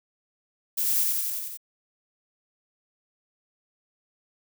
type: noise with echo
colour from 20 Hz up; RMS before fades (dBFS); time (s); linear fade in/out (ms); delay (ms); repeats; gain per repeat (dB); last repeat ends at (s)
violet; -26; 0.77-1.04; 10; 89; 6; -2; 1.574
effects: none